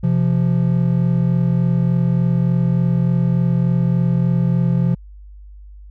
triangle tone pair together, 129.3 / 172.7 Hz, C3 / F3, -20 / -19 cents, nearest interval perfect fourth, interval 501 cents, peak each -15 / -14 dBFS, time 0.03-4.95 s, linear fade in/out 10 ms, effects added 50 Hz sine -36 dBFS peak until 5.9 s

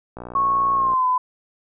click train, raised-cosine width 1 ms, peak -20 dBFS, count 47, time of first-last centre 0.17-0.935 s, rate 60.1 Hz
sine tone with pitch glide, 1100 to 1008.7 Hz, C#6 to B5, -14 to +36 cents, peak -16 dBFS, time 0.35-1.18 s, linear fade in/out 5 ms, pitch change -150 cents, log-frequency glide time 0.74-1.06 s
effects none

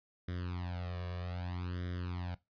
sawtooth tone with flanger, 89.1 Hz, F2, 35 cents sharp, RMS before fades -39 dBFS, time 0.28-2.35 s, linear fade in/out 5 ms, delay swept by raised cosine 0.57 to 1.77 ms, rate 0.63 Hz, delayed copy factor +0.95, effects noise-tail reverb RT60 0.2 s tail -19 dB re dry + resampled to 11025 Hz

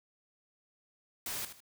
white noise with echo, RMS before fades -38 dBFS, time 1.26-1.45 s, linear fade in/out 2 ms, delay 77 ms, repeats 2, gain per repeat -10 dB, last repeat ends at 1.604 s, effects none

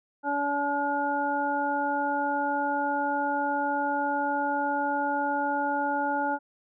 harmonic tone, 286.1 Hz, D4, 45 cents flat, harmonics 1 / 2 / 3 / 5, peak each -32 / -33 / -27 / -32 dBFS, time 0.23-6.39 s, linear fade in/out 50 ms, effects none

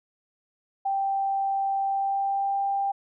sine tone with pitch glide, 784 to 792.2 Hz, G5 to G5, 0 to +18 cents, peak -23 dBFS, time 0.85-2.92 s, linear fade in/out 10 ms, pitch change +18 cents, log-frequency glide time 1.85-2.6 s, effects none

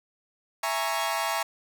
sawtooth chord, A# half-diminished seventh, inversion second, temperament equal with one note detuned, 664.2 / 830.6 / 932.3 / 1108.7 Hz, E5 / G#5 / A#5 / C#6, +13 / 0 / 0 / 0 cents, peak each -28 dBFS, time 0.63-1.43 s, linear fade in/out 5 ms, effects none

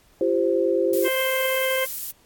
sine chord, F suspended second, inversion none, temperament equal with one note detuned, 342 / 392 / 523.3 Hz, F4 / G4 / C5, -36 / 0 / 0 cents, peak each -23 / -23 / -22 dBFS, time 0.21-1.08 s, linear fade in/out 2 ms
violet noise, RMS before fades -30 dBFS, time 0.93-2.11 s, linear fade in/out 2 ms
harmonic tone, 524 Hz, C5, 2 cents sharp, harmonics 1 / 2 / 3 / 4 / 5 / 6, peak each -23 / -33 / -32 / -27 / -37 / -31 dBFS, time 1.04-1.86 s, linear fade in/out 20 ms
effects pink hiss -58 dBFS RMS until 2.25 s + AAC 64 kbps

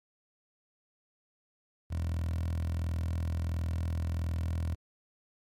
10% pulse tone with high-pass filter, 41.45 Hz, E1, 10 cents sharp, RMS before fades -32 dBFS, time 1.9-4.75 s, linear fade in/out 10 ms, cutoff 83 Hz, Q 6.6, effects MP3 64 kbps

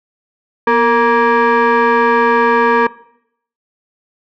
sine tone with frequency modulation, 241.5 Hz, B3, 39 cents flat, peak -7 dBFS, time 0.67-2.87 s, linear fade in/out 5 ms, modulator 703 Hz, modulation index 1.9, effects noise-tail reverb RT60 0.7 s tail -20 dB re dry + tanh soft clip ceiling -5 dBFS

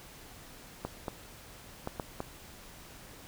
clicks, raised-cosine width 1 ms, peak -20 dBFS, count 5, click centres 0.85 / 1.082 / 1.874 / 1.998 / 2.204 s, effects pink hiss -51 dBFS RMS until 3.27 s

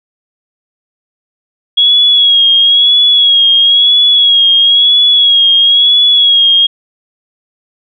sine tone with vibrato, 3322 Hz, G#7, in tune, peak -4 dBFS, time 1.77-6.67 s, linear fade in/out 10 ms, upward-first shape sine, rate 1 Hz, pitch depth 45 cents each way, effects none

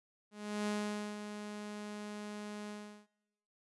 sawtooth tone with ADSR envelope, 208.7 Hz, G#3, 9 cents sharp, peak -29 dBFS, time 0.31-3.07 s, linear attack 360 ms, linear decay 490 ms, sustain -9 dB, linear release 380 ms, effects noise-tail reverb RT60 1.0 s tail -22 dB re dry + resampled to 24000 Hz

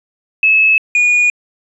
sine / triangle tone pair in turn, 2594 / 2448 Hz, E7 / D#7, -28 / -29 cents, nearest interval minor second, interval 101 cents, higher first, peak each -7 dBFS, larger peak neither, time 0.43-0.78 / 0.95-1.3 s, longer neither, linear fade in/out 2 ms, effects resampled to 22050 Hz

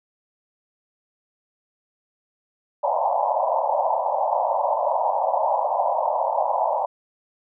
white band-pass noise, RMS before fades -22 dBFS, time 2.83-6.86 s, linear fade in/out 10 ms, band 550 to 980 Hz, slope 96 dB/octave, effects none

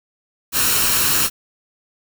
white noise with comb filter, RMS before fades -17 dBFS, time 0.52-1.3 s, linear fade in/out 50 ms, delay 0.72 ms, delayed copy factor +0.5, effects none

